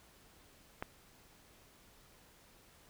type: click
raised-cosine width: 0.5 ms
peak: -23 dBFS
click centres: 0.825 s
effects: pink hiss -63 dBFS RMS until 2.89 s